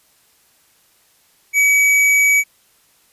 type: tone with hard clipping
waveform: triangle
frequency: 2275 Hz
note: C#7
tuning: 44 cents sharp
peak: -12 dBFS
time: 1.53-2.44 s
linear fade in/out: 50 ms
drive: 17 dB
effects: white hiss -56 dBFS RMS until 3.12 s + resampled to 32000 Hz